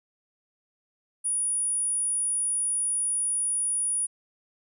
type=tone; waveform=sine; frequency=9700 Hz; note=D#9; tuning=45 cents flat; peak=-24 dBFS; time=1.24-4.07 s; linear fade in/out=20 ms; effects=none